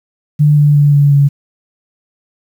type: tone with pitch steps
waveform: sine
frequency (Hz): 148.6 / 146.81 / 145.04 / 143.29 / 141.56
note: D3 / D3 / D3 / D3 / C#3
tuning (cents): +21 / 0 / -21 / -42 / +37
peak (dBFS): -5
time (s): 0.39-1.29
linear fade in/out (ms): 20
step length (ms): 180
effects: 7-bit